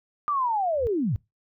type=linear sweep; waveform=sine; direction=down; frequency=1207 to 85 Hz; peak=-22 dBFS; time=0.28-1.16 s; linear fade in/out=0 ms
type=tone with exponential growth; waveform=sine; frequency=80.6 Hz; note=E2; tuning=38 cents flat; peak=-27 dBFS; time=0.72-0.87 s; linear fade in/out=0 ms; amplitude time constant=31 ms
effects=noise-tail reverb RT60 0.2 s tail -22 dB re dry